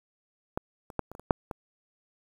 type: clicks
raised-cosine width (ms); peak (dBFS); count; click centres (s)
1; -15 / -29 / -13 / -28 / -30 / -30 / -6 / -20; 8; 0.575 / 0.902 / 0.993 / 1.116 / 1.151 / 1.196 / 1.308 / 1.512
effects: 8-bit